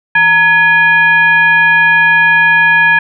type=tone with frequency modulation; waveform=sine; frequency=1683 Hz; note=G#6; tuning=23 cents sharp; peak=-5 dBFS; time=0.15-2.99 s; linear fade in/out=5 ms; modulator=760 Hz; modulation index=0.78; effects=none